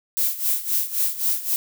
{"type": "noise with tremolo", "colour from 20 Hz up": "violet", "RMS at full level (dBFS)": -20, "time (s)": [0.17, 1.56], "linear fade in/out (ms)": 0, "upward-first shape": "sine", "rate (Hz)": 3.8, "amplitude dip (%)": 80, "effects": []}